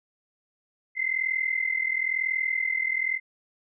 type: tone pair together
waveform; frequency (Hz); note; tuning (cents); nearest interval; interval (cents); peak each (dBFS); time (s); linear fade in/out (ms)
sine; 2051 / 2092; C7 / C7; -35 / -1; unison; 34; -27; 0.95-3.2; 50
effects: none